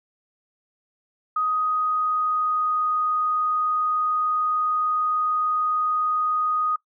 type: tone with pitch glide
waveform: sine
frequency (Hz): 1252 to 1243.4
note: D#6 to D#6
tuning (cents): +10 to -2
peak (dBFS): -20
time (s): 1.36-6.76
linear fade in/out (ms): 5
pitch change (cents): -12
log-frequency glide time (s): 1.48-2.87
effects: noise-tail reverb RT60 0.1 s tail -21 dB re dry